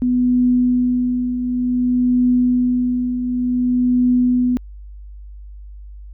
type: tone with tremolo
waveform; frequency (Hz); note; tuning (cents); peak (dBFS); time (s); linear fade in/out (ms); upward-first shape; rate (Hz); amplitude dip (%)
sine; 248.1; B3; +8; -11; 0.02-4.57; 0; triangle; 0.55; 60
effects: added 50 Hz sine -33 dBFS peak until 6.13 s